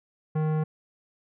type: tone with tanh clipping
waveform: sine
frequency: 155.3 Hz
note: D#3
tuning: 3 cents flat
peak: -25 dBFS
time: 0.35-0.64 s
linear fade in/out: 10 ms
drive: 16 dB
effects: none